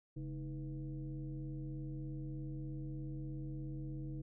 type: tone with frequency modulation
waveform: sine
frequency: 138.59 Hz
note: C#3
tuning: in tune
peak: -40 dBFS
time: 0.16-4.22 s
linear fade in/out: 10 ms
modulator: 177 Hz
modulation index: 0.99
effects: none